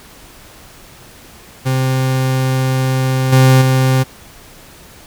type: tone with level steps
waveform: 40% pulse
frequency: 130.81 Hz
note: C3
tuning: in tune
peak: -12 / -5 / -9 dBFS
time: 1.65-4.04 s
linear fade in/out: 20 ms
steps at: 3.32 / 3.61 s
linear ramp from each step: 10 ms
effects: pink hiss -40 dBFS RMS until 5.06 s